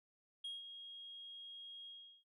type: tone with ADSR envelope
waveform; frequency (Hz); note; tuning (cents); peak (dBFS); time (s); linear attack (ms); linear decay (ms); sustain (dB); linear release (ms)
sine; 3270; G#7; -28; -39; 0.44-2.24; 8; 170; -10; 370
effects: tanh soft clip ceiling -41 dBFS